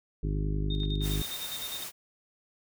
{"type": "harmonic tone", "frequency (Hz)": 50.7, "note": "G#1", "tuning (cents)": -41, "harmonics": [1, 2, 3, 4, 5, 6, 7, 8], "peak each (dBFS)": [-29, -37, -33, -44, -42, -40, -46, -43], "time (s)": [0.23, 1.22], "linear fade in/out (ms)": 5}
{"type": "tone with tremolo", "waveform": "sine", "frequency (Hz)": 3672, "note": "A#7", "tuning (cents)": -27, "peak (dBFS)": -35, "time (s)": [0.7, 1.84], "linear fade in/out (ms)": 5, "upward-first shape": "square", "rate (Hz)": 9.8, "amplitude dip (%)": 70}
{"type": "clicks", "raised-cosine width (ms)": 0.3, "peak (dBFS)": -35, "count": 7, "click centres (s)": [0.833, 1.015, 1.081, 1.255, 1.301, 1.609, 1.883]}
{"type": "noise", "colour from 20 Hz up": "white", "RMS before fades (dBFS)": -39, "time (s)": [1.01, 1.92], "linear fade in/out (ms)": 50}
{"effects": []}